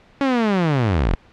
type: linear sweep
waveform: sawtooth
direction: down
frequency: 282.1 to 32.7 Hz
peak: -12 dBFS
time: 0.21-1.15 s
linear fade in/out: 0 ms
effects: pink hiss -51 dBFS RMS until 1.32 s + low-pass 3000 Hz 12 dB/octave